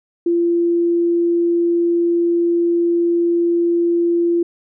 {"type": "tone", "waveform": "sine", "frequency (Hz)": 342.4, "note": "F4", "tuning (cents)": -34, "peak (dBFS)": -13, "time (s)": [0.26, 4.43], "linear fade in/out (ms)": 5, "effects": []}